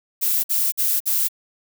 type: noise bursts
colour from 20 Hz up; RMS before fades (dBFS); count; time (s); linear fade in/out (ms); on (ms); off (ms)
violet; -20; 4; 0.21-1.286; 20; 230; 52
effects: none